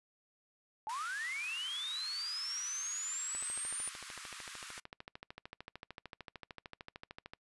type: linear sweep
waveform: sine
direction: up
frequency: 830.6 to 9397 Hz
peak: -37 dBFS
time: 0.87-3.89 s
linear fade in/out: 0 ms
type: high-pass noise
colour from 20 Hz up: pink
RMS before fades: -48 dBFS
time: 0.89-4.8 s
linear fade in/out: 5 ms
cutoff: 1100 Hz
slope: 48 dB/octave
type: click train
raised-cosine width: 0.3 ms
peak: -29 dBFS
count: 54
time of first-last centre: 3.35-7.335 s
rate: 13.3 Hz
effects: noise-tail reverb RT60 0.1 s tail -26 dB re dry + resampled to 24000 Hz